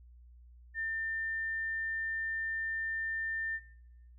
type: tone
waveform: sine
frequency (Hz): 1800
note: A6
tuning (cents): +39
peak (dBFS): -33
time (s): 0.74-3.6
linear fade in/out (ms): 50
effects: noise-tail reverb RT60 0.9 s tail -19 dB re dry + added 60 Hz sine -53 dBFS peak until 4.18 s